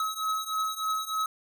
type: beating tone pair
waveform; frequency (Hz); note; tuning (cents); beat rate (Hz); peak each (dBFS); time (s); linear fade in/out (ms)
square; 1281 / 1284.3; E6 / E6; -50 / -46; 3.3; -33 / -31; 0-1.26; 2
effects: none